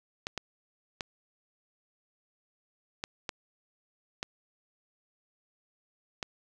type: clicks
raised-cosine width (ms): 0.2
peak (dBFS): -16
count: 7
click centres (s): 0.269 / 0.377 / 1.008 / 3.039 / 3.292 / 4.229 / 6.228
effects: none